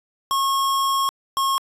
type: tone pair in turn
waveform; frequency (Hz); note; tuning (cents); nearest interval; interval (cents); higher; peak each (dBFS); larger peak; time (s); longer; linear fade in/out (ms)
square; 1089 / 1084.9; C#6 / C#6; -31 / -38; unison; 7; first; -19; neither; 0.31-1.09 / 1.37-1.58; first; 0
effects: resampled to 32000 Hz